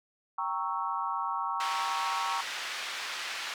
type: chord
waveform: sine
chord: G diminished seventh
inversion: none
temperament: equal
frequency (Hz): 784 / 932.3 / 1108.7 / 1318.5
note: G5 / Bb5 / Db6 / Fb6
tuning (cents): 0 / 0 / 0 / 0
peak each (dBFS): -38 / -34 / -33 / -37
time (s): 0.38-2.41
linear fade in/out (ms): 5
type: band-pass noise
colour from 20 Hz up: pink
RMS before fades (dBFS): -37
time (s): 1.6-3.54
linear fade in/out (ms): 2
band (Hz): 1400 to 4500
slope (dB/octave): 12
effects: none